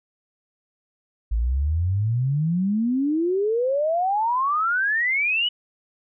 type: exponential sweep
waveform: sine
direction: up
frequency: 52.8 to 2997 Hz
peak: -19 dBFS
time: 1.31-5.49 s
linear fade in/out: 10 ms
effects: none